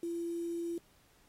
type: tone with quantisation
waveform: sine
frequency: 339.5 Hz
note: F4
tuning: 49 cents flat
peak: -34 dBFS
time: 0.03-0.78 s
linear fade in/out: 2 ms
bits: 9
effects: pink hiss -67 dBFS RMS until 1.28 s + AAC 48 kbps